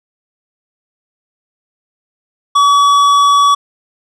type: tone with tanh clipping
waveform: sine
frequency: 1138 Hz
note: C#6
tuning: 45 cents sharp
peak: -8 dBFS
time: 2.55-3.55 s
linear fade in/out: 10 ms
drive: 12 dB
effects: none